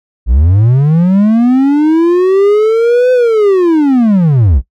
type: linear two-way sweep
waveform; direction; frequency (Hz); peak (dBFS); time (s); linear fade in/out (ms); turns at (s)
triangle; up then down; 51.8 to 510 to 51.8; -3; 0.26-4.62; 50; 3.12
effects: noise-tail reverb RT60 0.1 s tail -18 dB re dry